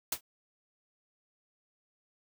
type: noise with exponential decay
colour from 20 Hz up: white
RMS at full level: -26 dBFS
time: 0.12-0.21 s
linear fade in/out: 5 ms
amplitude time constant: 18 ms
effects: none